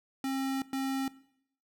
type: tone bursts at uneven times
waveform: square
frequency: 268.2 Hz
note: C4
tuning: 43 cents sharp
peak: -31 dBFS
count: 2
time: 0.24-0.62 / 0.73-1.08 s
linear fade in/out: 2 ms
effects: noise-tail reverb RT60 0.7 s tail -19 dB re dry